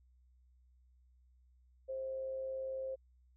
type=tone with amplitude modulation; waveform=sine; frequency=528 Hz; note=C5; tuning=16 cents sharp; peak=-36 dBFS; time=1.88-2.96 s; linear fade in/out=20 ms; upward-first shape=sine; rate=118 Hz; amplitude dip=30%; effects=added 62 Hz sine -64 dBFS peak until 3.36 s